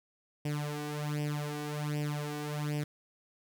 sawtooth tone with flanger, 148.4 Hz, D3, 18 cents sharp, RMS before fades -35 dBFS, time 0.45-2.84 s, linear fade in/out 5 ms, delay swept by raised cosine 0.37 to 2.67 ms, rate 1.3 Hz, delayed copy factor +0.8, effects none

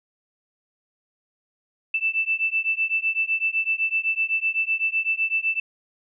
sine beating tone pair, 2647 / 2654.9 Hz, E7 / E7, +7 / +12 cents, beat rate 7.9 Hz, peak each -24 dBFS, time 1.94-5.6 s, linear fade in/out 5 ms, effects none

